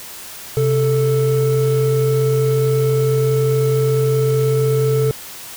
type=tone pair together; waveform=triangle; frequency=131.8 / 440 Hz; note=C3 / A4; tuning=+13 / 0 cents; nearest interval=octave + major sixth; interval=2087 cents; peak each=-14 dBFS; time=0.57-5.11 s; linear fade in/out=0 ms; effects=white hiss -34 dBFS RMS until 5.56 s